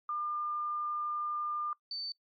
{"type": "tone pair in turn", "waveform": "sine", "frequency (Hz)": [1202, 4550], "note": ["D6", "C#8"], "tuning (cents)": [40, 44], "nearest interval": "octave + major seventh", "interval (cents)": 2304, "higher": "second", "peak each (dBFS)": [-32, -36], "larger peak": "first", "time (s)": [[0.09, 1.73], [1.91, 2.12]], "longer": "first", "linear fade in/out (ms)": 2, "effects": ["noise-tail reverb RT60 0.1 s tail -21 dB re dry", "MP3 32 kbps"]}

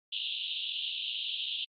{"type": "band-pass noise", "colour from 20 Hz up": "pink", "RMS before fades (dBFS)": -36, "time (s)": [0.12, 1.65], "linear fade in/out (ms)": 10, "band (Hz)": [2800, 3800], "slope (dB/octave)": 96, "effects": ["AAC 48 kbps"]}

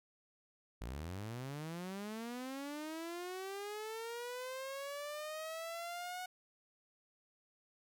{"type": "linear sweep", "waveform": "sawtooth", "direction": "up", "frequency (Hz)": [51.91, 737], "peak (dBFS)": -38, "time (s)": [0.81, 6.26], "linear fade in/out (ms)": 5, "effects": []}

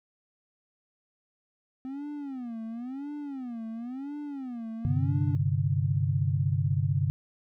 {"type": "tone with vibrato", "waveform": "triangle", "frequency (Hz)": 256.6, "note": "C4", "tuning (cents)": -34, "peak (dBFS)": -32, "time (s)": [1.85, 5.35], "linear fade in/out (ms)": 0, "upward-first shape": "sine", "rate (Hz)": 0.96, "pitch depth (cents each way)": 240}
{"type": "chord", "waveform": "sine", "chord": "G suspended fourth", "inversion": "none", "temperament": "equal", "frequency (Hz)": [98, 130.81, 146.83], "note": ["G2", "C3", "D3"], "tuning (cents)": [0, 0, 0], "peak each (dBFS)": -28, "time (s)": [4.85, 7.1], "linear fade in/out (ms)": 0}
{"effects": []}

